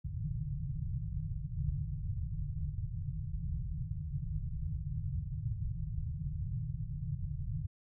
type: low-pass noise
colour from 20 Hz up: white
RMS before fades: -37 dBFS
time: 0.04-7.67 s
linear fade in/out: 10 ms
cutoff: 160 Hz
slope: 96 dB/octave
effects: none